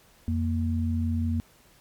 sine tone pair together, 87.31 / 233.1 Hz, F2 / A#3, 0 / 0 cents, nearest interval octave + perfect fourth, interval 1700 cents, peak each -25 / -28 dBFS, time 0.28-1.4 s, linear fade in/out 0 ms, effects pink hiss -58 dBFS RMS until 1.8 s + MP3 96 kbps

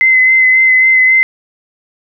sine tone with vibrato, 2050 Hz, C7, 36 cents flat, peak -5 dBFS, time 0.01-1.23 s, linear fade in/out 0 ms, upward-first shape sine, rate 3.7 Hz, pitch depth 19 cents each way, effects none

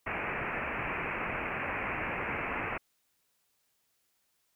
white low-pass noise, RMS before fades -35 dBFS, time 0.06-2.78 s, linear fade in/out 10 ms, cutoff 2600 Hz, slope 96 dB/octave, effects white hiss -75 dBFS RMS until 4.55 s

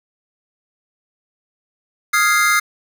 square chord, F minor seventh, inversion third, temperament equal, 1244.5 / 1396.9 / 1661.2 / 2093 Hz, Eb6 / F6 / Ab6 / C7, 0 / 0 / 0 / 0 cents, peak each -19 / -20 / -23 / -17 dBFS, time 2.13-2.6 s, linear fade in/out 10 ms, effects none

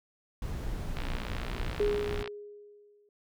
brown noise, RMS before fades -35 dBFS, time 0.42-2.23 s, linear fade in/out 2 ms
click train, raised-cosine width 0.3 ms, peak -22 dBFS, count 80, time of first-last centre 0.97-2.276 s, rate 60.5 Hz
sine tone with exponential decay, 413.3 Hz, G#4, 8 cents flat, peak -23 dBFS, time 1.8-3.09 s, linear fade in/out 2 ms, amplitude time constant 280 ms
effects none

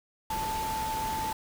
sine tone in noise, 880 Hz, A5, in tune, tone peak -30 dBFS, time 0.3-1.33 s, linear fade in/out 5 ms, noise pink, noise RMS -37 dBFS, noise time 0.3-1.33 s, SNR +4 dB, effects none

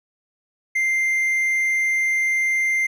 triangle tone, 2093 Hz, C7, in tune, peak -16 dBFS, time 0.75-2.87 s, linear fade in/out 10 ms, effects none

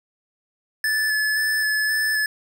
square tone with vibrato, 1733 Hz, A6, 27 cents flat, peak -20 dBFS, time 0.84-2.26 s, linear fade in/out 2 ms, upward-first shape square, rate 1.9 Hz, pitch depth 12 cents each way, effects none

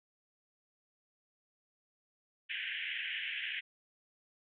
white band-pass noise, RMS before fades -39 dBFS, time 2.49-3.61 s, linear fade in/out 20 ms, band 1600 to 3200 Hz, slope 96 dB/octave, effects none

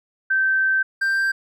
sine / triangle tone pair in turn, 1552 / 1575.5 Hz, G6 / G6, -18 / +8 cents, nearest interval unison, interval 26 cents, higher second, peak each -16 dBFS, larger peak neither, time 0.3-0.83 / 1.01-1.32 s, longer first, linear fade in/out 10 ms, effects none

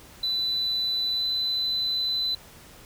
triangle tone with pitch glide, 3989 to 4014 Hz, B7 to B7, +17 to +27 cents, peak -21 dBFS, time 0.23-2.35 s, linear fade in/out 5 ms, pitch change +10 cents, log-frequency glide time 1.17-1.23 s, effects tanh soft clip ceiling -21 dBFS + pink hiss -49 dBFS RMS until 2.85 s

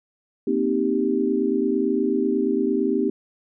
sine chord, C minor seventh, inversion third, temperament equal, 233.1 / 261.6 / 311.1 / 392 Hz, Bb3 / C4 / Eb4 / G4, 0 / 0 / 0 / 0 cents, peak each -26 / -24 / -25 / -23 dBFS, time 0.47-3.1 s, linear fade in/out 5 ms, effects none

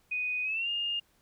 sine tone with pitch glide, 2489 to 2826 Hz, D#7 to F7, 0 to +20 cents, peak -29 dBFS, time 0.11-1 s, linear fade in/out 10 ms, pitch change +220 cents, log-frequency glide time 0.43-0.69 s, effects pink hiss -68 dBFS RMS until 1.21 s

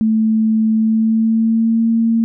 sine tone with pitch glide, 220 to 227.8 Hz, A3 to A#3, 0 to -40 cents, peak -11 dBFS, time 0.01-2.24 s, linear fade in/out 0 ms, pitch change +60 cents, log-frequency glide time 0.74-1.87 s, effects none

